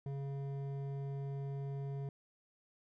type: tone with hard clipping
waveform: sine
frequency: 138.59 Hz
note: C#3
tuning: in tune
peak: -40 dBFS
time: 0.06-2.09 s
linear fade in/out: 2 ms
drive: 10 dB
effects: none